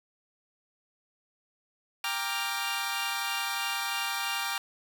15% pulse chord, G minor seventh, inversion none, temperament equal with one note detuned, 793.6 / 932.3 / 1174.7 / 1396.9 Hz, G5 / Bb5 / D6 / F6, +21 / 0 / 0 / 0 cents, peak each -29 dBFS, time 2.04-4.58 s, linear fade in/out 2 ms, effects none

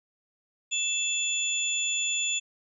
sine tone cluster, 2651 / 3421 / 7030 Hz, E7 / A7 / A8, +9 / -49 / -2 cents, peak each -30 dBFS, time 0.71-2.4 s, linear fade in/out 20 ms, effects none

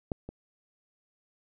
clicks, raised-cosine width 2 ms, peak -17 / -26 dBFS, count 2, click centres 0.118 / 0.29 s, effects none

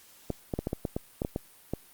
clicks, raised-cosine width 2 ms, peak -16 dBFS, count 11, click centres 0.303 / 0.538 / 0.59 / 0.671 / 0.731 / 0.852 / 0.965 / 1.219 / 1.249 / 1.361 / 1.736 s, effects white hiss -56 dBFS RMS until 1.93 s + Opus 48 kbps

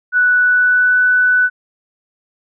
sine tone with pitch glide, 1480 to 1492.9 Hz, F#6 to F#6, 0 to +15 cents, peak -9 dBFS, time 0.12-1.5 s, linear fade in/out 50 ms, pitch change +15 cents, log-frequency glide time 0.41-0.97 s, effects none

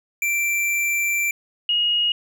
square / sine tone pair in turn, 2349 / 2878 Hz, D7 / F#7, 0 / -49 cents, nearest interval major third, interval 351 cents, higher second, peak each -20 / -17 dBFS, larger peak second, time 0.22-1.31 / 1.69-2.12 s, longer first, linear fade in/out 2 ms, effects none

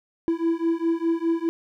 triangle beating tone pair, 329.6 / 334.5 Hz, E4 / E4, 0 / +25 cents, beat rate 4.9 Hz, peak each -22 dBFS, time 0.28-1.49 s, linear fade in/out 0 ms, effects none

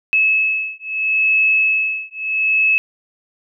sine beating tone pair, 2591 / 2591.76 Hz, E7 / E7, -30 / -30 cents, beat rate 0.76 Hz, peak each -17 / -17 dBFS, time 0.13-2.78 s, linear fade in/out 0 ms, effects none

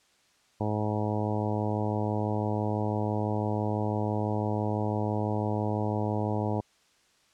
harmonic tone, 106 Hz, G#2, 36 cents sharp, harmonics 1 / 2 / 3 / 4 / 5 / 6 / 7 / 8 / 9, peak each -30 / -33 / -35 / -36 / -37 / -38 / -38 / -39 / -40 dBFS, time 0.6-6.61 s, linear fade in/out 10 ms, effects white hiss -65 dBFS RMS until 7.33 s + low-pass 7000 Hz 12 dB/octave

